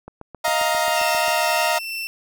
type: click train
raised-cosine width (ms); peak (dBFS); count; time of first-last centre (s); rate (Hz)
1; -22; 10; 0.08-1.282; 7.49
type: chord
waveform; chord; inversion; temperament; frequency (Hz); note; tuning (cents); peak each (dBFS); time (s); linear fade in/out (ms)
sawtooth; Eb suspended second; none; equal with one note detuned; 628 / 698.5 / 932.3; Eb5 / F5 / Bb5; +16 / 0 / 0; -19; 0.44-1.79; 10
type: tone with tremolo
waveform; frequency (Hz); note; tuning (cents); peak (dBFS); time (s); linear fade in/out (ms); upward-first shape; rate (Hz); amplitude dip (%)
30% pulse; 2683; E7; +30; -23; 0.97-2.07; 0; sine; 2.2; 35
effects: none